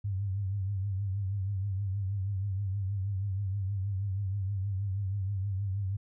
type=tone with vibrato; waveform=sine; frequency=98 Hz; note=G2; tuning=in tune; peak=-29 dBFS; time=0.04-5.97 s; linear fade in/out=10 ms; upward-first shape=triangle; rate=6.3 Hz; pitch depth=96 cents each way; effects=none